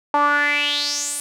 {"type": "tone with band-pass filter sweep", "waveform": "sawtooth", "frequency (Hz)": 290.7, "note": "D4", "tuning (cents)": -18, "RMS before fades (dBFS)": -20, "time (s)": [0.14, 1.2], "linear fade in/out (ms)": 0, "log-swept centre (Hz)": [930, 9900], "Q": 5.6, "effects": []}